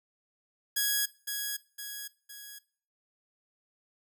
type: tone with echo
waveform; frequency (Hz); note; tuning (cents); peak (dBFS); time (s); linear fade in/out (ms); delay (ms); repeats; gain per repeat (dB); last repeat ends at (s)
5% pulse; 1661.2; G#6; 0; -15; 0.76-1.06; 10; 510; 3; -6; 2.59
effects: noise-tail reverb RT60 0.5 s tail -22 dB re dry